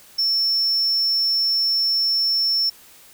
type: tone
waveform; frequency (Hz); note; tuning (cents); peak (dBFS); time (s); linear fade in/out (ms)
triangle; 5400; E8; +41; -16; 0.18-2.7; 10
effects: white hiss -48 dBFS RMS until 3.13 s